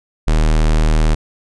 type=tone; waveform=square; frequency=38.89 Hz; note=D#1; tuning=in tune; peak=-11 dBFS; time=0.27-1.15 s; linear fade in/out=10 ms; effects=resampled to 22050 Hz